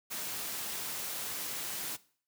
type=noise; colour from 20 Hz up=white; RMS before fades=-38 dBFS; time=0.1-1.97 s; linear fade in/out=20 ms; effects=noise-tail reverb RT60 0.5 s tail -20 dB re dry + high-pass 100 Hz 12 dB/octave